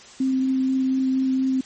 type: tone with vibrato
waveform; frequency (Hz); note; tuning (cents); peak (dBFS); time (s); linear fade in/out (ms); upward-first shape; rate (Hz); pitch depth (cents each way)
sine; 262.6; C4; +6; -18; 0.2-1.61; 5; sine; 4.2; 9
effects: white hiss -45 dBFS RMS until 1.65 s + MP3 32 kbps